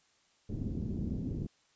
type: low-pass noise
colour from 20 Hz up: white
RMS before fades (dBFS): -36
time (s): 0.49-1.47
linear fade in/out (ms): 5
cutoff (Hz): 270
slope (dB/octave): 24
effects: white hiss -69 dBFS RMS until 1.75 s + resampled to 16000 Hz